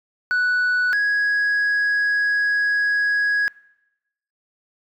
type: tone pair in turn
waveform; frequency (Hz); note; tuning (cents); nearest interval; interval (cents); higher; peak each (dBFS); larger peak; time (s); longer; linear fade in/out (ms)
sine; 1481 / 1662.4; F#6 / G#6; +1 / +1; major second; 200; second; -14; neither; 0.31-0.93 / 0.93-3.48; second; 0
effects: noise-tail reverb RT60 0.9 s tail -23 dB re dry + tanh soft clip ceiling -16 dBFS